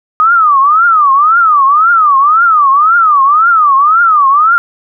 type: tone with vibrato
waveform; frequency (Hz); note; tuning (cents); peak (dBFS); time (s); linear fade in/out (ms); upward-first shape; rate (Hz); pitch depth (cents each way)
sine; 1229; D#6; -22; -4; 0.2-4.58; 0; triangle; 1.9; 260
effects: none